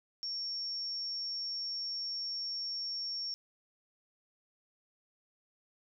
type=tone; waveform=sine; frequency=5490 Hz; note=F8; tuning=31 cents flat; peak=-35 dBFS; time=0.23-3.34 s; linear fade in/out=0 ms; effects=none